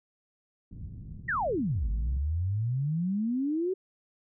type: low-pass noise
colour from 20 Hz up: white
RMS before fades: -42 dBFS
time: 0.71-2.18 s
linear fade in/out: 5 ms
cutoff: 170 Hz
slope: 24 dB/octave
type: exponential two-way sweep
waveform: sine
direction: down then up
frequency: 1975.5 to 48.98 to 386.5 Hz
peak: -26 dBFS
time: 1.28-3.74 s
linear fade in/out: 10 ms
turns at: 1.88 s
effects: none